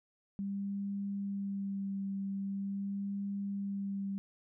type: tone with vibrato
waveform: sine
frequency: 197.8 Hz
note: G3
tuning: 16 cents sharp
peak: -34 dBFS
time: 0.39-4.18 s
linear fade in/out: 0 ms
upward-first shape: sine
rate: 0.43 Hz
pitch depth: 16 cents each way
effects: none